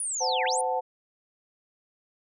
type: linear two-way sweep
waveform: sine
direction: down then up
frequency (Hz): 9956 to 1506 to 9956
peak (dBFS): -28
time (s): 0-0.61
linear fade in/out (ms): 2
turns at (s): 0.45
type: chord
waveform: sine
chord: F# diminished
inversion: second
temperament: equal with one note detuned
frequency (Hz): 513.7 / 740 / 880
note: C5 / F#5 / A5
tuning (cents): -32 / 0 / 0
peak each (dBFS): -29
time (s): 0.2-0.81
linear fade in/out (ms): 20
effects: none

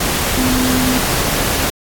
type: tone in noise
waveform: sine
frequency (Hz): 255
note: C4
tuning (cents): -44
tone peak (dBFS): -15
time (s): 0.37-0.98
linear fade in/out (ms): 5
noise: pink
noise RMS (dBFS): -17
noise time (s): 0-1.7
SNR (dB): -1
effects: AAC 64 kbps

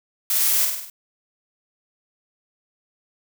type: noise with echo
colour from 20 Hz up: blue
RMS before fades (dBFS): -21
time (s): 0.3-0.65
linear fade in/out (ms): 2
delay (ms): 50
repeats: 5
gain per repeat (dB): -4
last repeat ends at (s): 0.9
effects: none

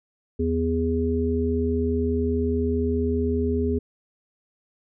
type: harmonic tone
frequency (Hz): 82.41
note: E2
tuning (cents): 0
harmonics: 1 / 3 / 5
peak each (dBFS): -25 / -25 / -25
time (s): 0.39-3.79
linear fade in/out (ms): 10
effects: none

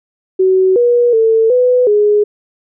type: tone with pitch steps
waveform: sine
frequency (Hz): 376 / 481.7 / 447.6 / 498.7 / 416.6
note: F#4 / B4 / A4 / B4 / G#4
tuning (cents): +28 / -43 / +30 / +17 / +5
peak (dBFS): -7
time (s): 0.39-2.24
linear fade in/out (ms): 10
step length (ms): 370
effects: none

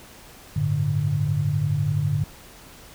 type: chord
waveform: sine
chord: G suspended second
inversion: none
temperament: equal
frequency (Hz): 98 / 110 / 146.83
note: G2 / A2 / D3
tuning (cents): 0 / 0 / 0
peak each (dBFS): -27 / -26 / -22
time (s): 0.56-2.24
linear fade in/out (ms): 5
effects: pink hiss -46 dBFS RMS until 2.94 s

